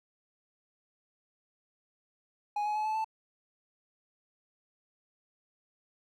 triangle tone with pitch steps, 830.6 / 842.7 / 854.9 / 867.4 / 880 Hz, G#5 / G#5 / G#5 / A5 / A5, 0 / +25 / +50 / -25 / 0 cents, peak -27 dBFS, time 2.56-3.045 s, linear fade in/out 5 ms, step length 97 ms, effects none

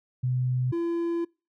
sine / triangle tone pair in turn, 126.5 / 338.8 Hz, B2 / E4, +42 / +48 cents, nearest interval octave + perfect fourth, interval 1706 cents, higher second, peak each -23 dBFS, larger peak neither, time 0.23-0.72 / 0.72-1.25 s, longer second, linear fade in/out 10 ms, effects noise-tail reverb RT60 0.3 s tail -26 dB re dry

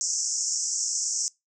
pink band-pass noise, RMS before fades -28 dBFS, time 0.01-1.28 s, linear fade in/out 0 ms, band 5400 to 7800 Hz, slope 96 dB/octave, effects noise-tail reverb RT60 0.2 s tail -23 dB re dry

